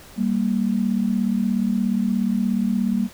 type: tone pair together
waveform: sine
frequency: 195.9 / 232.8 Hz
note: G3 / A#3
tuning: -1 / -2 cents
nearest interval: minor third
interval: 299 cents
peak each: -21 dBFS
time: 0.16-3.09 s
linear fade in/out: 50 ms
effects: pink hiss -45 dBFS RMS until 3.13 s